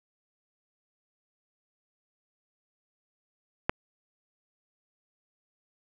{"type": "click", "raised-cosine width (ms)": 0.5, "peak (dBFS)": -8, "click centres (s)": 3.695, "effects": []}